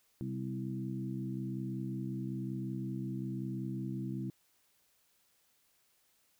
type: harmonic tone with a mistuned harmonic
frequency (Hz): 65.41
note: C2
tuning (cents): 0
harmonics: 2 / 3 / 4 / 5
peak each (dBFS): -39 / -40 / -44 / -43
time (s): 0.21-4.3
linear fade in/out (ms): 0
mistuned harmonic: 4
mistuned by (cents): -29
effects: white hiss -72 dBFS RMS until 6.39 s